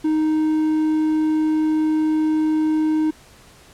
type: tone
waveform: triangle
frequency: 311.1 Hz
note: D#4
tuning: in tune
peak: -14 dBFS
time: 0.04-3.11 s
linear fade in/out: 10 ms
effects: pink hiss -48 dBFS RMS until 3.73 s + low-pass 11000 Hz 12 dB/octave